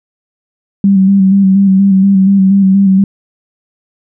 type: tone with vibrato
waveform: sine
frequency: 194.1 Hz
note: G3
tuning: 17 cents flat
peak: -4 dBFS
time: 0.84-3.04 s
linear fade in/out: 2 ms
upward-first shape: square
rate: 4.2 Hz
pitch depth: 31 cents each way
effects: none